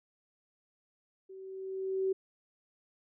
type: tone with level ramp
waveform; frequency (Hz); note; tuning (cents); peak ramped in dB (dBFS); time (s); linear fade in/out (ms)
sine; 381.7; G4; -46; -46 to -26; 1.29-2.13; 10
effects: none